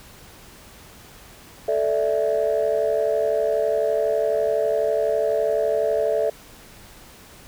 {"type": "chord", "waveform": "sine", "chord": "A suspended fourth", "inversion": "none", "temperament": "equal", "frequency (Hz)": [440, 587.3, 659.3], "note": ["A4", "D5", "E5"], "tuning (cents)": [0, 0, 0], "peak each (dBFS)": -22, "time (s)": [1.68, 6.3], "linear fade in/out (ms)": 5, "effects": ["tanh soft clip ceiling -12 dBFS", "pink hiss -46 dBFS RMS until 7.47 s"]}